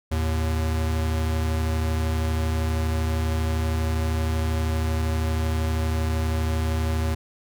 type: tone pair together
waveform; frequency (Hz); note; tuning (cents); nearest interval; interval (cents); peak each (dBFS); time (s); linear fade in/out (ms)
square; 78.9 / 111.58; D#2 / A2; +25 / +25; tritone; 600; -23 / -31; 0.11-7.15; 10
effects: none